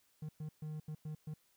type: tone bursts at uneven times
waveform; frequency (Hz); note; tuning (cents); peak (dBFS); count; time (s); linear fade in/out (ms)
triangle; 153.7; D#3; -21; -38; 6; 0.22-0.29 / 0.4-0.49 / 0.62-0.8 / 0.88-0.95 / 1.05-1.15 / 1.27-1.34; 5
effects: white hiss -73 dBFS RMS until 1.56 s